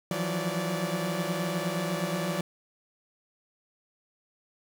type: tone cluster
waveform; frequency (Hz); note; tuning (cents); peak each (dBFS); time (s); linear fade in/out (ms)
sawtooth; 163.6 / 174.5 / 182.8 / 580; E3 / F3 / F#3 / D5; -13 / -1 / -21 / -22; -30; 0.11-2.41; 2
effects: none